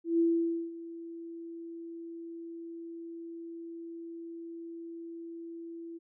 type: tone with ADSR envelope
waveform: sine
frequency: 334.3 Hz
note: E4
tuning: 24 cents sharp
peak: -22 dBFS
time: 0.04-5.99 s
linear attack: 150 ms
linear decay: 520 ms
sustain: -18 dB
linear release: 24 ms
effects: none